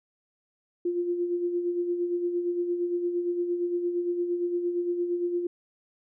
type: tone with tremolo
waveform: sine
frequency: 350 Hz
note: F4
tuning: 4 cents sharp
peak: -23 dBFS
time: 0.85-5.47 s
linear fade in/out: 5 ms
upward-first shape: sine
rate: 8.7 Hz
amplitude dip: 50%
effects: none